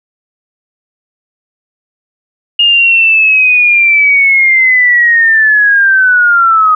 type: linear sweep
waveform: sine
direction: down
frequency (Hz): 2847 to 1244.5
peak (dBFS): -4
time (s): 2.59-6.75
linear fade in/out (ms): 5
effects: none